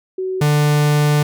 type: tone pair in turn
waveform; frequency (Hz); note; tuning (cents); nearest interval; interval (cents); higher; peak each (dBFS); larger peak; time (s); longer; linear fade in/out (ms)
sine / 45% pulse; 374.9 / 148.22; F#4 / D3; +23 / +16; octave + major third; 1607; first; -19 / -12; second; 0.18-0.41 / 0.41-1.23; second; 5
effects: none